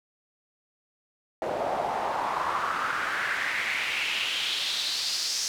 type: noise with band-pass filter sweep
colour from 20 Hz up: pink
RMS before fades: -29 dBFS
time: 1.42-5.48 s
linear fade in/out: 0 ms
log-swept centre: 600 to 5700 Hz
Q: 3.4
effects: none